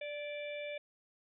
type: harmonic tone with a mistuned harmonic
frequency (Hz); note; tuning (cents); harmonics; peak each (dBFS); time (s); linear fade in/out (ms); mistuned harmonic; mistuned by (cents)
587.3; D5; 0; 1 / 3 / 4 / 5 / 6; -40 / -54 / -45 / -57 / -52; 0.01-0.78; 5; 3; -32
effects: none